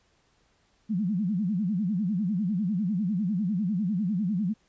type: tone with vibrato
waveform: sine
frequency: 194.3 Hz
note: G3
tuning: 15 cents flat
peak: -24 dBFS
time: 0.89-4.54 s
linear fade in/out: 20 ms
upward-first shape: sine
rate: 10 Hz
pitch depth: 240 cents each way
effects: pink hiss -67 dBFS RMS until 4.68 s + resampled to 16000 Hz